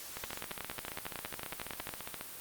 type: two click trains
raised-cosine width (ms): 0.3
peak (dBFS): -23 / -21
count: 31 / 19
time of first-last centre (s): 0.17-2.211 / 0.24-1.891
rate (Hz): 14.7 / 10.9
effects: white hiss -46 dBFS RMS until 2.4 s + Opus 48 kbps